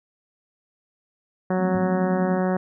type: harmonic tone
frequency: 185 Hz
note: F#3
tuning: in tune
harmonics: 1 / 2 / 3 / 4 / 5 / 6 / 7 / 8 / 9 / 10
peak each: -22 / -27 / -27 / -30 / -36 / -37 / -40 / -39 / -40 / -42 dBFS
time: 1.5-2.57 s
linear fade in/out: 5 ms
type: chord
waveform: sine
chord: F major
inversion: none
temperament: just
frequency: 174.61 / 218.3 / 261.9 Hz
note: F3 / A3 / C4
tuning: 0 / -13 / +2 cents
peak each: -30 / -35 / -33 dBFS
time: 1.56-2.42 s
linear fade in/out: 50 ms
type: tone with exponential decay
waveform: sine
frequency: 106 Hz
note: G#2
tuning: 36 cents sharp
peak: -30 dBFS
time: 1.75-2.03 s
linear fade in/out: 0 ms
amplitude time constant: 59 ms
effects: none